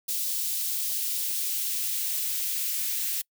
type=noise with high-pass filter sweep; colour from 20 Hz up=blue; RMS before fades=-29 dBFS; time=0.08-3.22 s; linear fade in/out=10 ms; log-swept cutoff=3500 to 2100 Hz; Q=0.99; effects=noise-tail reverb RT60 0.1 s tail -26 dB re dry